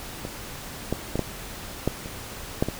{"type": "clicks", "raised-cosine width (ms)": 2, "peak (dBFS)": [-18, -10, -12, -10, -8, -23, -7, -13], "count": 8, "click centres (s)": [0.251, 0.926, 1.156, 1.193, 1.876, 2.059, 2.625, 2.686], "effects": ["pink hiss -38 dBFS RMS until 2.79 s"]}